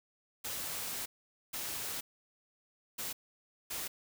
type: noise bursts at uneven times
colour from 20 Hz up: white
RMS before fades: -39 dBFS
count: 4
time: 0.44-1.06 / 1.53-2.01 / 2.98-3.13 / 3.7-3.88 s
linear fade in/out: 10 ms
effects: none